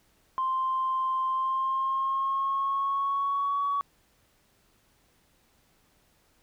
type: tone with pitch glide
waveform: sine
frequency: 1046.5 to 1128.1 Hz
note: C6 to C#6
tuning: 0 to +30 cents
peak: -24 dBFS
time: 0.38-3.81 s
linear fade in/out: 0 ms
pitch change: +130 cents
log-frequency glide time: 1.28-3.64 s
effects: tanh soft clip ceiling -20 dBFS + pink hiss -66 dBFS RMS until 6.42 s